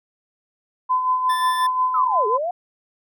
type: tone with tremolo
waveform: sine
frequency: 1017 Hz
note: C6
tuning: 50 cents flat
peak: -15 dBFS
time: 0.89-2.38 s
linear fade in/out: 20 ms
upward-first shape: sine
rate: 5.6 Hz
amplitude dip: 50%
type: tone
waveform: 25% pulse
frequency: 1760 Hz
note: A6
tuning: in tune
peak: -23 dBFS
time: 1.29-1.67 s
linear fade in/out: 10 ms
type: linear two-way sweep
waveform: sine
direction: down then up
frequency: 1339 to 400 to 737 Hz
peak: -21 dBFS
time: 1.94-2.51 s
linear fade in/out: 5 ms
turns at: 2.27 s
effects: none